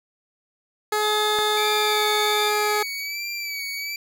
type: tone with pitch glide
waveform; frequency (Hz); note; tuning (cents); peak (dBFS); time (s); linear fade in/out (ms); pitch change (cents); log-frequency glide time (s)
15% pulse; 423.8 to 420.6; G#4 to G#4; +35 to +22; -14; 0.92-2.83; 5; -13; 1.9-2.46
type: tone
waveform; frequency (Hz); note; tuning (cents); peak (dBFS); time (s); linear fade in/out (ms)
triangle; 3581; A7; +30; -24; 1-2.52; 50
type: click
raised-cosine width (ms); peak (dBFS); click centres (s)
0.5; -14; 1.388
type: tone with vibrato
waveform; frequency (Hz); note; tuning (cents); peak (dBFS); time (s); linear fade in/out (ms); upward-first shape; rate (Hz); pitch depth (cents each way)
25% pulse; 2303; D7; -34; -24; 1.57-3.96; 2; sine; 1.3; 49
effects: none